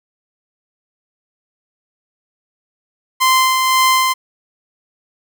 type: tone with tremolo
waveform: sawtooth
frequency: 1039 Hz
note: C6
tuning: 12 cents flat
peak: -6 dBFS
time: 3.2-4.14 s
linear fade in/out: 20 ms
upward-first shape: sine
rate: 1.9 Hz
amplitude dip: 35%
effects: none